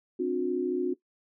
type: tone cluster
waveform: sine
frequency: 262.8 / 296.7 / 360.7 Hz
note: C4 / D4 / F#4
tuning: +8 / +18 / -44 cents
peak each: -32 / -33 / -27 dBFS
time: 0.19-0.94 s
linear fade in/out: 10 ms
effects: noise-tail reverb RT60 0.1 s tail -17 dB re dry